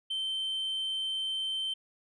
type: tone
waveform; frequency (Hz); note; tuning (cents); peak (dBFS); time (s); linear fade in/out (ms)
sine; 3104; G7; -18; -28; 0.1-1.74; 10
effects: tanh soft clip ceiling -29 dBFS